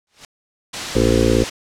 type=noise with exponential growth; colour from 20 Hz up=white; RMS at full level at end=-32 dBFS; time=0.07-0.25 s; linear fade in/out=1 ms; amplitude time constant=39 ms
type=noise; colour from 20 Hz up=white; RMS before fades=-24 dBFS; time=0.73-1.5 s; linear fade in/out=10 ms
type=harmonic tone; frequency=57.3 Hz; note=A#1; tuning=29 cents flat; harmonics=1 / 2 / 4 / 5 / 6 / 7 / 8 / 9; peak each=-21 / -21 / -21 / -21 / -21 / -21 / -21 / -21 dBFS; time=0.95-1.44 s; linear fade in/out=5 ms
effects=low-pass 6000 Hz 12 dB/octave